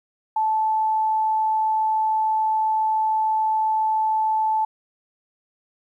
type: tone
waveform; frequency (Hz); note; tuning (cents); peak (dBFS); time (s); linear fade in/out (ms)
sine; 873; A5; -14; -18; 0.36-4.65; 5
effects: 10-bit